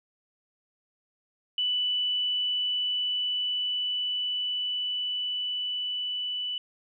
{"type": "tone with level ramp", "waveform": "sine", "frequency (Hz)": 2976, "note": "F#7", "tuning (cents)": 9, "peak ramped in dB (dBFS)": [-24, -29], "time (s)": [1.58, 6.58], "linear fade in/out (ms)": 2, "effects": []}